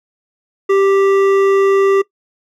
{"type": "tone with hard clipping", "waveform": "sine", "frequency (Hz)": 392, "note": "G4", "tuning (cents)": 0, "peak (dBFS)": -11, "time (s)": [0.69, 2.02], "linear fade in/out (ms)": 10, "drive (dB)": 11, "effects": ["noise-tail reverb RT60 0.1 s tail -20 dB re dry"]}